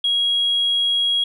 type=tone; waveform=sine; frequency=3300 Hz; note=G#7; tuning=12 cents flat; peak=-15 dBFS; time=0.04-1.24 s; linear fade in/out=5 ms; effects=tanh soft clip ceiling -12 dBFS